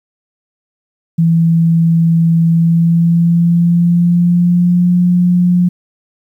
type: tone with pitch glide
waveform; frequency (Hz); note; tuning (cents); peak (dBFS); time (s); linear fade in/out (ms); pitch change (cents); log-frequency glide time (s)
sine; 165.7 to 177.59; E3 to F3; +9 to +29; -7; 1.18-5.69; 10; +120; 2.46-4.95
effects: 8-bit